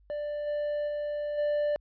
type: tone with level steps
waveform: triangle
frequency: 590 Hz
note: D5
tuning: 8 cents sharp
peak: -29 / -26 / -28 / -23 dBFS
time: 0.1-1.76 s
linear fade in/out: 0 ms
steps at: 0.46 / 0.87 / 1.37 s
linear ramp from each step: 20 ms
effects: added 50 Hz sine -58 dBFS peak until 1.8 s + resampled to 11025 Hz